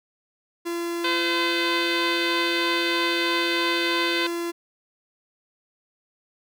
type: tone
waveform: 45% pulse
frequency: 341.7 Hz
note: F4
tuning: 38 cents flat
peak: -26 dBFS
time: 0.65-4.52 s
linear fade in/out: 20 ms
type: harmonic tone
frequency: 511 Hz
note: C5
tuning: 41 cents flat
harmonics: 1 / 2 / 3 / 4 / 5 / 6 / 7 / 8 / 9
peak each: -34 / -30 / -30 / -30 / -31 / -33 / -30 / -34 / -35 dBFS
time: 1.04-4.27 s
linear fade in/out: 5 ms
effects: none